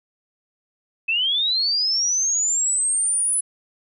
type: linear sweep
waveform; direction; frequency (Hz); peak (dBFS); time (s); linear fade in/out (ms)
sine; up; 2568 to 10130; -18; 1.08-3.41; 10
effects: none